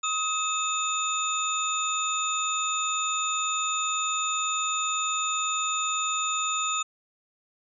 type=tone cluster; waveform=sine; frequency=1262 / 2592 / 3648 / 6980 Hz; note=D#6 / E7 / A#7 / A8; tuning=+24 / -30 / -38 / -15 cents; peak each=-28 / -34 / -33 / -30 dBFS; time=0.03-6.83 s; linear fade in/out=10 ms; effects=none